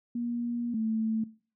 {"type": "tone pair in turn", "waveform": "sine", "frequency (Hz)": [238, 221.3], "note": ["A#3", "A3"], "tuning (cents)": [36, 10], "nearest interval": "minor second", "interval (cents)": 126, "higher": "first", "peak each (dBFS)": [-29, -27], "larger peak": "second", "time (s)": [[0.15, 0.74], [0.74, 1.24]], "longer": "first", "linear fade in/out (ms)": 5, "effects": ["noise-tail reverb RT60 0.4 s tail -19 dB re dry"]}